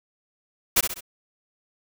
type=noise with echo; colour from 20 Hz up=white; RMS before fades=-18 dBFS; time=0.76-0.81 s; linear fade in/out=10 ms; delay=66 ms; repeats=3; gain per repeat=-7 dB; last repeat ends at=1.008 s; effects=none